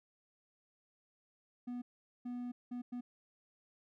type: tone bursts at uneven times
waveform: triangle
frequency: 245 Hz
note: B3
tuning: 14 cents flat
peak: -37 dBFS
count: 4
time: 1.67-1.82 / 2.25-2.52 / 2.71-2.82 / 2.92-3.01 s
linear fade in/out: 10 ms
effects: none